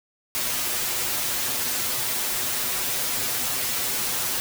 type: noise with comb filter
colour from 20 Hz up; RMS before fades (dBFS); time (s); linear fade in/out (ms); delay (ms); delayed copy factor
white; -26; 0.35-4.4; 0; 8.1; +1
effects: none